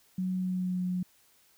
sine tone with pitch glide, 185 to 181.4 Hz, F#3 to F#3, 0 to -34 cents, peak -28 dBFS, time 0.18-1.03 s, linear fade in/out 5 ms, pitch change -34 cents, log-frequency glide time 0.34-0.84 s, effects white hiss -64 dBFS RMS until 1.57 s

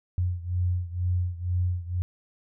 sine beating tone pair, 88.8 / 90.9 Hz, F2 / F#2, +29 / -30 cents, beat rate 2.1 Hz, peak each -26 / -29 dBFS, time 0.18-2.02 s, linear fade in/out 0 ms, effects none

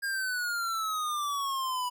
square exponential sweep, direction down, 1624 to 980 Hz, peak -30 dBFS, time 0.02-1.9 s, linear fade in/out 20 ms, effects none

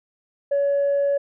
sine tone, 564 Hz, C#5, 30 cents sharp, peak -16 dBFS, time 0.51-1.18 s, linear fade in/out 10 ms, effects tanh soft clip ceiling -15 dBFS

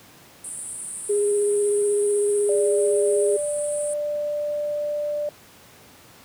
pink band-pass noise, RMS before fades -34 dBFS, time 0.44-3.94 s, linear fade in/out 5 ms, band 8400 to 10000 Hz, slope 96 dB/octave
sine tone with vibrato, 410 Hz, G#4, 22 cents flat, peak -18 dBFS, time 1.09-3.37 s, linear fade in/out 10 ms, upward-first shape sine, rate 16 Hz, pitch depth 13 cents each way
sine tone with pitch glide, 587.3 to 591 Hz, D5 to D5, 0 to +11 cents, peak -23 dBFS, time 2.49-5.29 s, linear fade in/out 2 ms, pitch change +11 cents, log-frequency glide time 2.84-4.03 s
effects pink hiss -49 dBFS RMS until 6.24 s + high-pass 100 Hz 12 dB/octave

